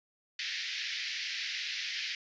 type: band-pass noise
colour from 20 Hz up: pink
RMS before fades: -37 dBFS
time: 0.39-2.15 s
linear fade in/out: 2 ms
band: 1800 to 5500 Hz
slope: 48 dB/octave
effects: resampled to 16000 Hz